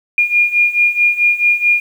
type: beating tone pair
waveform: sine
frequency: 2419 / 2423.6 Hz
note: D#7 / D#7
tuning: -49 / -46 cents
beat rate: 4.6 Hz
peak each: -15 / -12 dBFS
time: 0.18-1.8 s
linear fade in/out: 2 ms
effects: 7-bit